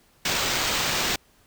blue noise with sample-and-hold, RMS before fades -25 dBFS, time 0.25-1.16 s, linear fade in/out 5 ms, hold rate 11025 Hz, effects pink hiss -60 dBFS RMS until 1.46 s

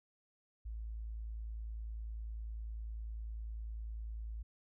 sine tone, 55 Hz, A1, in tune, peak -40 dBFS, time 0.65-4.43 s, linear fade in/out 10 ms, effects none

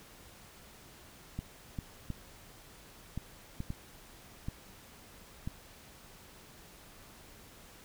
clicks, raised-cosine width 5 ms, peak -24 dBFS, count 8, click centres 1.39 / 1.788 / 2.103 / 3.176 / 3.604 / 3.704 / 4.485 / 5.475 s, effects pink hiss -55 dBFS RMS until 7.84 s

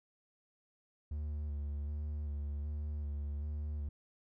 triangle tone with vibrato, 73.5 Hz, D2, 2 cents sharp, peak -34 dBFS, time 1.11-3.89 s, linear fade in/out 5 ms, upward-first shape square, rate 1.3 Hz, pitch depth 26 cents each way, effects none

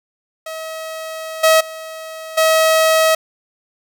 sawtooth tone with level steps, 640 Hz, D#5, 49 cents sharp, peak -22 / -5 / -25 / -7 dBFS, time 0.46-3.15 s, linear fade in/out 5 ms, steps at 1.43 / 1.6 / 2.37 s, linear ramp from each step 10 ms, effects none

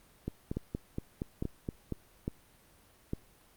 two click trains, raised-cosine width 3 ms, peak -21 / -20 dBFS, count 8 / 4, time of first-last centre 0.28-1.923 / 0.57-3.134 s, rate 4.26 / 1.17 Hz, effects pink hiss -62 dBFS RMS until 3.56 s + Opus 32 kbps

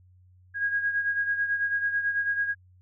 sine beating tone pair, 1639 / 1648.1 Hz, G#6 / G#6, -23 / -14 cents, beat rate 9.1 Hz, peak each -25 / -32 dBFS, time 0.54-2.55 s, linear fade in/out 50 ms, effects added 91 Hz sine -54 dBFS peak until 2.81 s

